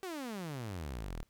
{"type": "exponential sweep", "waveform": "sawtooth", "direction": "down", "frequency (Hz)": [392.4, 35.02], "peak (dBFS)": -35, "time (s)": [0.03, 1.23], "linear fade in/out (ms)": 0, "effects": ["pink hiss -75 dBFS RMS until 1.29 s"]}